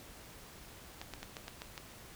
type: clicks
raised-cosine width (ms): 0.2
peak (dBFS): -25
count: 7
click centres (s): 1.015 / 1.137 / 1.23 / 1.368 / 1.481 / 1.619 / 1.778
effects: pink hiss -53 dBFS RMS until 2.15 s